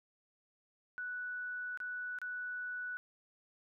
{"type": "tone with dropouts", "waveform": "sine", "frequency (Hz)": 1480, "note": "F#6", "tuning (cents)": 0, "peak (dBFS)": -38, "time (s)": [0.98, 2.97], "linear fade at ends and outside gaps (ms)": 0, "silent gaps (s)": [[1.774, 1.802], [2.187, 2.216]], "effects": []}